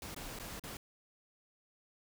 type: noise with dropouts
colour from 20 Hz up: pink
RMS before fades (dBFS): -45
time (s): 0.02-0.77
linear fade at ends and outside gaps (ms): 2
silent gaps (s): 0.146-0.163 / 0.389-0.397 / 0.596-0.637
effects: none